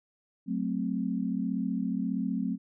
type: chord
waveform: sine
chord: F# diminished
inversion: none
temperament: equal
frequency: 185 / 220 / 261.6 Hz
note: F#3 / A3 / C4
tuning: 0 / 0 / 0 cents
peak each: -32 / -32 / -32 dBFS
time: 0.46-2.58 s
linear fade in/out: 50 ms
effects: none